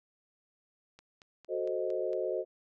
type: click train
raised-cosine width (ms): 0.2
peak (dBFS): -36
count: 6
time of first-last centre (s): 0.99-2.132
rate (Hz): 4.38
type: chord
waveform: sine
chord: F# diminished seventh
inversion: none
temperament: equal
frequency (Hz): 370 / 440 / 523.3 / 622.3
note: F#4 / A4 / C5 / Eb5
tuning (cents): 0 / 0 / 0 / 0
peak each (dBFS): -35 / -37 / -35 / -36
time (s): 1.48-2.45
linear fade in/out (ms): 50
effects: none